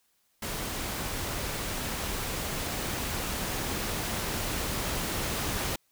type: noise with level ramp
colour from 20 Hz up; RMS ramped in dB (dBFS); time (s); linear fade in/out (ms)
pink; -34 to -31; 0.42-5.76; 5
effects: white hiss -71 dBFS RMS until 5.91 s

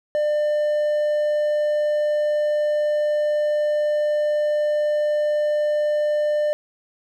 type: tone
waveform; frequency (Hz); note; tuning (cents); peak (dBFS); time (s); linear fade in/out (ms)
triangle; 598; D5; +31; -16; 0.15-6.53; 0
effects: none

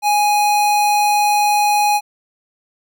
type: tone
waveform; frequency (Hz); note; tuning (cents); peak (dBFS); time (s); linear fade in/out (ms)
square; 830.6; G#5; 0; -13; 0.02-2.01; 50
effects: none

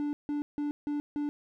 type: tone bursts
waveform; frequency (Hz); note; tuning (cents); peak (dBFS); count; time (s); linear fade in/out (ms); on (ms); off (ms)
triangle; 292.8; D4; -5; -27; 5; 0-1.29; 0; 130; 160
effects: none

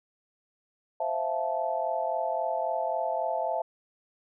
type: chord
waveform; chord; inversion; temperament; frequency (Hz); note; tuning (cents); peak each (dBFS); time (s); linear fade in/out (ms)
sine; F major seventh; second; just; 523.8 / 654.8 / 698.5 / 873.1; C5 / E5 / F5 / A5; +2 / -12 / 0 / -14; -35 / -30 / -33 / -32; 1-3.62; 5
effects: none

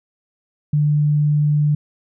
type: tone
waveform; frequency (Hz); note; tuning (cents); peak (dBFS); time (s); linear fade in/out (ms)
sine; 148.5; D3; +20; -13; 0.73-1.75; 5
effects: none

